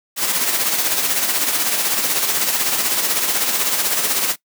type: noise with tremolo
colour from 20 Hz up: white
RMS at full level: -17 dBFS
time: 0.16-4.36 s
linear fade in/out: 50 ms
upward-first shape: sine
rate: 16 Hz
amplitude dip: 45%
effects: noise-tail reverb RT60 0.1 s tail -19 dB re dry + high-pass 200 Hz 12 dB/octave